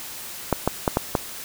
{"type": "clicks", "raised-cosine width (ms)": 1, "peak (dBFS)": -4, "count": 5, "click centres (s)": [0.527, 0.676, 0.878, 0.971, 1.152], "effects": ["white hiss -36 dBFS RMS until 1.44 s"]}